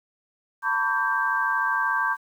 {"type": "tone cluster", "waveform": "sine", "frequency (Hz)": [906, 999, 1136, 1577], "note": ["A#5", "B5", "C#6", "G6"], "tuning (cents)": [-50, 20, 42, 10], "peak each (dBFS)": [-29, -29, -27, -24], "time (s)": [0.62, 2.17], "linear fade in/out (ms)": 50, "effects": ["9-bit"]}